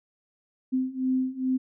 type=beating tone pair; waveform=sine; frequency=257.4 / 259.8 Hz; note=C4 / C4; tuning=-28 / -12 cents; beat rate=2.4 Hz; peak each=-28 / -26 dBFS; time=0.72-1.58 s; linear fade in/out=20 ms; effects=none